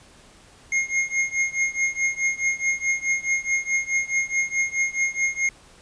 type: tone with tremolo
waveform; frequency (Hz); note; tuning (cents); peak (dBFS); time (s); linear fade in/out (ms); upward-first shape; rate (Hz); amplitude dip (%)
square; 2141; C7; +39; -18; 0.72-5.49; 2; triangle; 4.7; 95
effects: pink hiss -51 dBFS RMS until 5.81 s + resampled to 22050 Hz